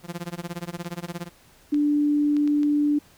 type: tone with tremolo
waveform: sawtooth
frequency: 173 Hz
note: F3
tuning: 16 cents flat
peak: -24 dBFS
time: 0.03-1.3 s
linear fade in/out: 50 ms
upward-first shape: sine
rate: 17 Hz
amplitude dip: 100%
type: clicks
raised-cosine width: 0.2 ms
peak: -24 dBFS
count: 7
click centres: 0.847 / 1.048 / 1.086 / 1.744 / 2.367 / 2.476 / 2.632 s
type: tone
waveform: sine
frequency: 293.7 Hz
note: D4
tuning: in tune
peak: -18 dBFS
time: 1.72-2.99 s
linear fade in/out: 10 ms
effects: pink hiss -55 dBFS RMS until 3.17 s